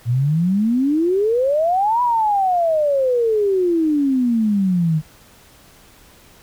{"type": "exponential two-way sweep", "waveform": "sine", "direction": "up then down", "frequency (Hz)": [113.8, 993, 151.3], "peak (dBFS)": -14, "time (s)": [0.05, 5.02], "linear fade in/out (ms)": 50, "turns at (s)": 2.02, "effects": ["pink hiss -48 dBFS RMS until 6.42 s"]}